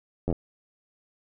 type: slowing click train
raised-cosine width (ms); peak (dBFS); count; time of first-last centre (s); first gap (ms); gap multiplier
2; -14; 5; 0.28-0.327; 11; 1.04
effects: none